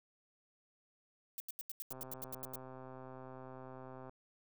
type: noise bursts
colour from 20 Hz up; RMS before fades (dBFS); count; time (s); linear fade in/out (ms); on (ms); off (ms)
violet; -43; 12; 1.38-2.556; 0; 21; 84
type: click train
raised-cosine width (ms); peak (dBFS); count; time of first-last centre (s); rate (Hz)
1; -37; 285; 1.91-4.095; 130
effects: none